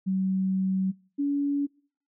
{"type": "tone pair in turn", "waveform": "sine", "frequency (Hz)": [189.6, 284.1], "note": ["F#3", "C#4"], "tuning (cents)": [43, 43], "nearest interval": "perfect fifth", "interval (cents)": 700, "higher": "second", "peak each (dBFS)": -23, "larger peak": "neither", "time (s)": [[0.06, 0.92], [1.18, 1.67]], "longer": "first", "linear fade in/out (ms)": 20, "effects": ["noise-tail reverb RT60 0.5 s tail -25 dB re dry"]}